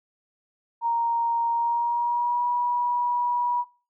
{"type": "tone with pitch glide", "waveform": "sine", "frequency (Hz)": [932.3, 969.1], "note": ["A#5", "B5"], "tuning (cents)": [0, -33], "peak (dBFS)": -21, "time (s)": [0.81, 3.65], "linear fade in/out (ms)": 50, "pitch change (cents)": 67, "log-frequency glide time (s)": [1.51, 2.46], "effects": ["noise-tail reverb RT60 0.4 s tail -24 dB re dry"]}